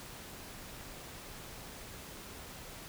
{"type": "silence", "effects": ["pink hiss -48 dBFS RMS until 2.88 s"]}